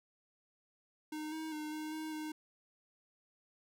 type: tone with pitch steps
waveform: square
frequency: 307.3 / 316.5 / 304.9 / 308.8 / 313.3 / 308.6 Hz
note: D#4 / D#4 / D#4 / D#4 / D#4 / D#4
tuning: -21 / +30 / -35 / -13 / +12 / -14 cents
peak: -40 dBFS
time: 1.12-2.32 s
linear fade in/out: 5 ms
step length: 200 ms
effects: none